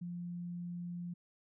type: tone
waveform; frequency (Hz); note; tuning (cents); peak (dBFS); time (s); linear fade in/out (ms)
sine; 174.61; F3; 0; -39; 0.01-1.14; 10
effects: none